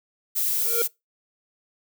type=noise; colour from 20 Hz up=violet; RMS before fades=-24 dBFS; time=0.35-0.88 s; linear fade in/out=20 ms
type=tone with exponential growth; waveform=square; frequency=465.7 Hz; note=A#4; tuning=2 cents flat; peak=-21 dBFS; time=0.53-0.82 s; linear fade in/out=2 ms; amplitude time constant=62 ms
effects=noise-tail reverb RT60 0.2 s tail -23 dB re dry